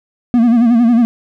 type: tone with vibrato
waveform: triangle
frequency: 235.3 Hz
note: A#3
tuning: 16 cents sharp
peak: -5 dBFS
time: 0.34-1.05 s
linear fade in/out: 0 ms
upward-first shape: sine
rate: 11 Hz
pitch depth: 82 cents each way
effects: none